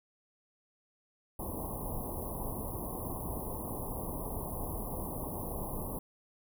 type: band-stop noise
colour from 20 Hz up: pink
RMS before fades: -38 dBFS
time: 1.39-5.99 s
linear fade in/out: 5 ms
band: 1100 to 10000 Hz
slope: 96 dB/octave
effects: none